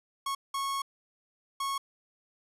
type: tone bursts at uneven times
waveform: 45% pulse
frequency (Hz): 1099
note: C#6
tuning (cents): -15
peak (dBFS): -30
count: 3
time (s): 0.26-0.35 / 0.54-0.82 / 1.6-1.78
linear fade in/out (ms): 5
effects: resampled to 32000 Hz